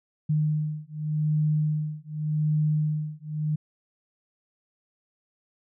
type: beating tone pair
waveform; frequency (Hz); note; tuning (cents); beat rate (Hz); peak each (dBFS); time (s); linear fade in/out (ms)
sine; 152.2 / 153.06; D#3 / D#3; -38 / -28; 0.86; -26; 0.29-3.56; 10
effects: none